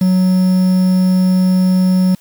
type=tone with quantisation; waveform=triangle; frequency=185 Hz; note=F#3; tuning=in tune; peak=-7 dBFS; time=0.01-2.15 s; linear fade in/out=5 ms; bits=5; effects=white hiss -50 dBFS RMS until 2.2 s